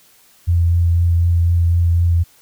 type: tone with vibrato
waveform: sine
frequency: 85.5 Hz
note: F2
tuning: 36 cents flat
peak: -11 dBFS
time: 0.47-2.24 s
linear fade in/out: 20 ms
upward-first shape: triangle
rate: 4 Hz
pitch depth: 18 cents each way
effects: white hiss -51 dBFS RMS until 2.41 s